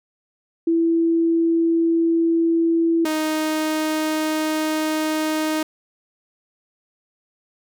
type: tone pair in turn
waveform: sine / sawtooth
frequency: 331.9 / 311.3 Hz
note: E4 / D#4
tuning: +12 / +1 cents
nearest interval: minor second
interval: 111 cents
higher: first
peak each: -15 / -16 dBFS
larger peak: first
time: 0.67-3.05 / 3.05-5.63 s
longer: second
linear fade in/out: 5 ms
effects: none